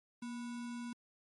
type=tone with sample-and-hold; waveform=sine; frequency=237.4 Hz; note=A#3; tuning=32 cents sharp; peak=-40 dBFS; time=0.22-0.93 s; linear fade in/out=5 ms; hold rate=1225 Hz; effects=MP3 48 kbps